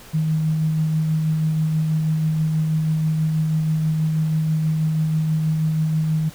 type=tone with tremolo; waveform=sine; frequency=157.1 Hz; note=D#3; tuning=17 cents sharp; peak=-16 dBFS; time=0.13-6.3 s; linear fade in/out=20 ms; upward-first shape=sine; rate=6.2 Hz; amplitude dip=25%; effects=pink hiss -43 dBFS RMS until 6.34 s